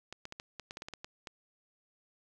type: clicks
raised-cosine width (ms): 0.2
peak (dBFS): -25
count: 12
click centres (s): 0.126 / 0.254 / 0.324 / 0.399 / 0.597 / 0.709 / 0.771 / 0.821 / 0.885 / 0.937 / 1.045 / 1.272
effects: none